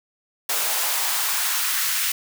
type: noise with high-pass filter sweep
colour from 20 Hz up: white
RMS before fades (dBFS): -23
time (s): 0.49-2.12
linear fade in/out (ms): 5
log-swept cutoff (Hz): 600 to 1700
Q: 1.4
effects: none